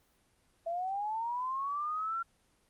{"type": "linear sweep", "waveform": "sine", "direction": "up", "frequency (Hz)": [659.3, 1376], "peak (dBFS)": -32, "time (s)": [0.66, 2.23], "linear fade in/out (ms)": 10, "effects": ["pink hiss -70 dBFS RMS until 2.69 s", "Opus 24 kbps"]}